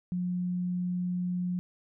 sine tone, 179.2 Hz, F3, 45 cents sharp, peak -28 dBFS, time 0.12-1.59 s, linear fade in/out 0 ms, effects none

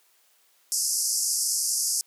pink band-pass noise, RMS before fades -26 dBFS, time 0.72-2.01 s, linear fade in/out 0 ms, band 4900 to 12000 Hz, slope 96 dB/octave, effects white hiss -63 dBFS RMS until 2.06 s + high-pass 400 Hz 12 dB/octave

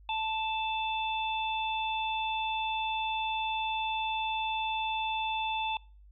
harmonic tone, 880 Hz, A5, in tune, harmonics 1 / 3 / 4, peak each -31 / -36 / -37 dBFS, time 0.09-5.77 s, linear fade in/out 2 ms, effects noise-tail reverb RT60 0.4 s tail -26 dB re dry + added 50 Hz sine -52 dBFS peak until 6.11 s

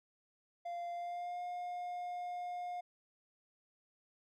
triangle tone with pitch glide, 694 to 712.3 Hz, F5 to F5, -11 to +34 cents, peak -37 dBFS, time 0.65-2.81 s, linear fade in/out 10 ms, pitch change +45 cents, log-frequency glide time 0.92-1.42 s, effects none

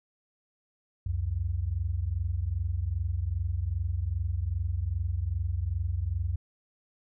sine tone pair together, 68 / 90.52 Hz, C#2 / F#2, -33 / -37 cents, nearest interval perfect fourth, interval 496 cents, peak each -31 / -29 dBFS, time 1.06-6.36 s, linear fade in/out 5 ms, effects none

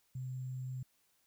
sine tone with sample-and-hold, 129 Hz, C3, 24 cents flat, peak -38 dBFS, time 0.15-0.83 s, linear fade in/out 5 ms, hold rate 7350 Hz, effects white hiss -74 dBFS RMS until 1.26 s

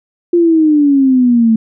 sine exponential sweep, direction down, 350.6 to 220.2 Hz, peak -6 dBFS, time 0.33-1.56 s, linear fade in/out 5 ms, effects none

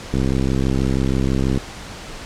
click train, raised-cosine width 3 ms, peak -7 dBFS, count 96, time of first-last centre 0.14-1.575 s, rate 66.2 Hz, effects pink hiss -34 dBFS RMS until 2.25 s + low-pass 7000 Hz 12 dB/octave

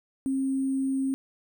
sine tone with sample-and-hold, 267.9 Hz, C4, 41 cents sharp, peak -24 dBFS, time 0.26-1.14 s, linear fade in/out 0 ms, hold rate 8820 Hz, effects none

